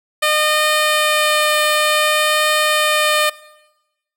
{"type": "tone with vibrato", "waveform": "10% pulse", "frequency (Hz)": 608, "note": "D#5", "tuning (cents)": -40, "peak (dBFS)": -5, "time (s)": [0.22, 3.3], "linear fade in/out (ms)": 10, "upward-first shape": "triangle", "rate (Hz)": 0.55, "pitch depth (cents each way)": 8, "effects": ["noise-tail reverb RT60 1.0 s tail -20 dB re dry"]}